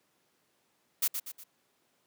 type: noise with echo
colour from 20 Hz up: blue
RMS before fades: -27 dBFS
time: 1.02-1.08 s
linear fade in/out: 10 ms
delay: 120 ms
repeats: 3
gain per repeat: -7 dB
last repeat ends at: 1.44 s
effects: pink hiss -72 dBFS RMS until 2.06 s + high-pass 200 Hz 12 dB/octave